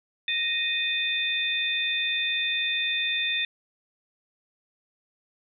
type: tone cluster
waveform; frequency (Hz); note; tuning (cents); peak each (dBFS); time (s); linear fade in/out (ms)
sine; 1859 / 2492 / 3572; A#6 / D#7 / A7; -5 / +2 / +25; -31 / -28 / -27; 0.28-3.45; 2
effects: none